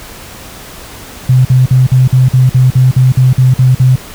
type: tone bursts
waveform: sine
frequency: 128.5 Hz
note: C3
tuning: 31 cents flat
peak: -3 dBFS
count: 13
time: 1.29-3.958 s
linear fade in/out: 5 ms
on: 160 ms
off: 49 ms
effects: pink hiss -30 dBFS RMS until 4.14 s